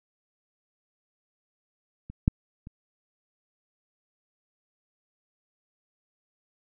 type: clicks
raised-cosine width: 5 ms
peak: -27 / -7 / -29 dBFS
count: 3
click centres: 2.1 / 2.279 / 2.671 s
effects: none